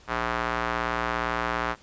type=tone with band-pass filter; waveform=square; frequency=58.7 Hz; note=A#1; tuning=13 cents sharp; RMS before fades=-28 dBFS; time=0.07-1.76 s; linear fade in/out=50 ms; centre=1300 Hz; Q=1.5; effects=pink hiss -54 dBFS RMS until 1.82 s + resampled to 16000 Hz